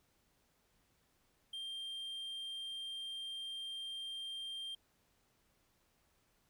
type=tone; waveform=triangle; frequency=3180 Hz; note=G7; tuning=24 cents sharp; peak=-40 dBFS; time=1.53-4.75 s; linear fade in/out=5 ms; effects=pink hiss -75 dBFS RMS until 6.49 s